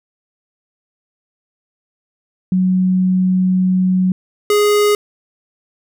sine / square tone pair in turn, 185 / 415.3 Hz, F#3 / G#4, 0 / 0 cents, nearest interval octave + major second, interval 1400 cents, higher second, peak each -11 dBFS, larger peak neither, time 2.52-4.12 / 4.5-4.95 s, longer first, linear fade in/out 2 ms, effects none

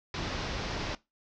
pink low-pass noise, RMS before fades -35 dBFS, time 0.14-0.95 s, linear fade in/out 2 ms, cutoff 5800 Hz, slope 48 dB/octave, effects noise-tail reverb RT60 0.2 s tail -19 dB re dry

